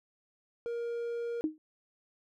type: tone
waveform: triangle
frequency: 470.3 Hz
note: A#4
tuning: 15 cents sharp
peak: -31 dBFS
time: 0.66-1.41 s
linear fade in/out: 0 ms
type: tone with exponential decay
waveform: sine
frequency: 310.9 Hz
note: D#4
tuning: 1 cent flat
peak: -23 dBFS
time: 1.44-1.58 s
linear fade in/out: 1 ms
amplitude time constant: 30 ms
effects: none